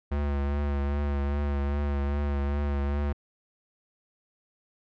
square tone with vibrato, 71.3 Hz, C#2, 49 cents sharp, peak -26 dBFS, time 0.11-3.13 s, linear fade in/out 10 ms, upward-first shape triangle, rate 2.5 Hz, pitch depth 35 cents each way, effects low-pass 2000 Hz 12 dB/octave

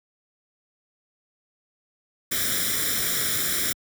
white noise with comb filter, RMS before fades -25 dBFS, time 2.31-3.73 s, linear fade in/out 10 ms, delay 0.55 ms, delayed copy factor +0.85, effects high-pass 60 Hz 12 dB/octave

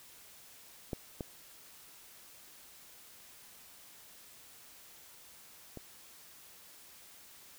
clicks, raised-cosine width 2 ms, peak -22 / -24 / -30 dBFS, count 3, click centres 0.932 / 1.208 / 5.773 s, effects white hiss -56 dBFS RMS until 7.58 s

